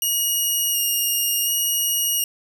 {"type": "tone with vibrato", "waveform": "5% pulse", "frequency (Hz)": 2861, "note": "F7", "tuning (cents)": 41, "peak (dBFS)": -11, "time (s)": [0.02, 2.24], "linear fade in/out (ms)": 2, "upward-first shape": "square", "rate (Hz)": 0.69, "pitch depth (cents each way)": 13, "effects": []}